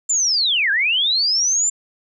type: linear two-way sweep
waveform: sine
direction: down then up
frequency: 7310 to 1548 to 7310 Hz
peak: -15 dBFS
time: 0.09-1.7 s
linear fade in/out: 10 ms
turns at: 0.71 s
effects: none